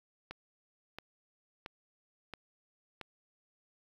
click train, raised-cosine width 0.3 ms, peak -26 dBFS, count 5, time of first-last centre 0.31-3.013 s, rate 1.48 Hz, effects 9-bit

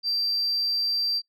sine tone, 4699 Hz, D8, in tune, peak -21 dBFS, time 0.03-1.22 s, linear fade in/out 50 ms, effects noise-tail reverb RT60 0.1 s tail -21 dB re dry + tanh soft clip ceiling -20 dBFS

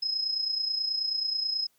sine tone with amplitude modulation, 5120 Hz, D#8, 49 cents sharp, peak -24 dBFS, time 0.02-1.67 s, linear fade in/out 10 ms, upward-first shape sine, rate 29.3 Hz, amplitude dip 60%, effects white hiss -69 dBFS RMS until 1.78 s

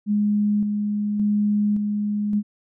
sine tone with tremolo, 207.7 Hz, G#3, in tune, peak -17 dBFS, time 0.06-2.43 s, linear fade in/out 50 ms, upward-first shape square, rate 0.88 Hz, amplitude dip 35%, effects none

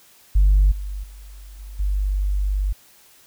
sine tone with level steps, 49 Hz, G1, in tune, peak -10 / -26 / -37 / -33 / -18 dBFS, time 0.35-2.73 s, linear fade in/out 10 ms, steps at 0.71 / 1.03 / 1.59 / 1.79 s, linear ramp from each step 10 ms, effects tanh soft clip ceiling -8 dBFS + white hiss -52 dBFS RMS until 3.26 s

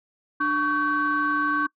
sine tone cluster, 296.5 / 1122 / 1543 Hz, D4 / C#6 / G6, +17 / +21 / -28 cents, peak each -27 / -23 / -24 dBFS, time 0.4-1.67 s, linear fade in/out 10 ms, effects noise-tail reverb RT60 0.1 s tail -24 dB re dry + tanh soft clip ceiling -13 dBFS

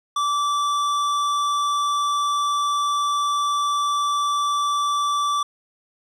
triangle tone with hard clipping, 1162 Hz, D6, 19 cents flat, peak -21 dBFS, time 0.16-5.43 s, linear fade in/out 5 ms, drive 16 dB, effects none

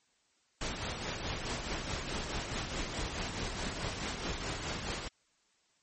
pink noise with tremolo, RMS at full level -35 dBFS, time 0.61-5.08 s, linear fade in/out 2 ms, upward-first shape triangle, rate 4.7 Hz, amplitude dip 50%, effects white hiss -72 dBFS RMS until 5.82 s + MP3 32 kbps

